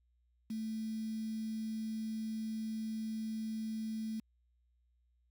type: tone with quantisation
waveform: sine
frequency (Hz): 220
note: A3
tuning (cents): 0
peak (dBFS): -36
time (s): 0.5-4.2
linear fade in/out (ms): 5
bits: 9
effects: added 60 Hz sine -70 dBFS peak until 5.3 s